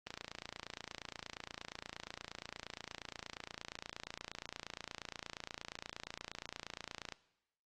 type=click train; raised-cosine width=0.2 ms; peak=-25 dBFS; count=202; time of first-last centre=0.07-7.123 s; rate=28.5 Hz; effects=noise-tail reverb RT60 0.9 s tail -19 dB re dry + Opus 24 kbps